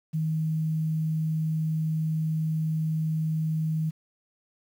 sine tone with quantisation, 157.9 Hz, D#3, 26 cents sharp, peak -24 dBFS, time 0.13-3.91 s, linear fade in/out 20 ms, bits 9, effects none

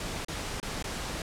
pink noise with dropouts, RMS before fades -35 dBFS, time 0-1.22 s, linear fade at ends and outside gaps 2 ms, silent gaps 0.248-0.283 / 0.601-0.628 / 0.826-0.841 s, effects low-pass 9000 Hz 12 dB/octave

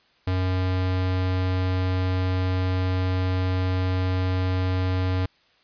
square tone, 92.5 Hz, F#2, in tune, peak -22 dBFS, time 0.27-5.26 s, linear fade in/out 5 ms, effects white hiss -61 dBFS RMS until 5.63 s + resampled to 11025 Hz

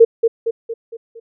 sine tone with echo, 457.7 Hz, A#4, 32 cents flat, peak -3 dBFS, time 0-0.05 s, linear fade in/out 10 ms, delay 230 ms, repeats 5, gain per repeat -6 dB, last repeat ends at 1.2 s, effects none

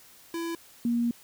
square / sine tone pair in turn, 334.4 / 236.5 Hz, E4 / A#3, +25 / +25 cents, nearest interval tritone, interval 600 cents, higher first, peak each -31 / -23 dBFS, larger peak second, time 0.34-0.55 / 0.85-1.11 s, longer second, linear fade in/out 2 ms, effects white hiss -54 dBFS RMS until 1.23 s

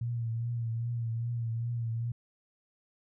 sine tone with vibrato, 116.54 Hz, A#2, in tune, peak -30 dBFS, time 0.01-2.12 s, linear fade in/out 5 ms, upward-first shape triangle, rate 2.5 Hz, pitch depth 52 cents each way, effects none

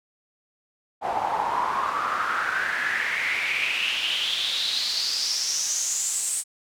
pink noise with band-pass filter sweep, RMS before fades -26 dBFS, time 1.01-6.44 s, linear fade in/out 50 ms, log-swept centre 760 to 8600 Hz, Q 6.2, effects none

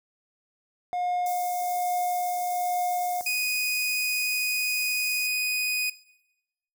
triangle tone with tremolo, 716 Hz, F5, 43 cents sharp, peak -23 dBFS, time 0.93-3.21 s, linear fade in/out 0 ms, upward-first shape triangle, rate 1.2 Hz, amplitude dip 30%
white high-pass noise, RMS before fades -39 dBFS, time 1.26-5.27 s, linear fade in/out 2 ms, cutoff 5100 Hz, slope 48 dB/octave
sawtooth tone, 2489 Hz, D#7, in tune, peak -21 dBFS, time 3.26-5.9 s, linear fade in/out 5 ms
effects noise-tail reverb RT60 0.9 s tail -19 dB re dry

